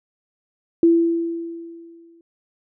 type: tone with exponential decay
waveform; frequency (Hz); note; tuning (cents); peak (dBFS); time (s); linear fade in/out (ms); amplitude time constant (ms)
sine; 335; E4; +28; -9; 0.83-2.21; 2; 300
effects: none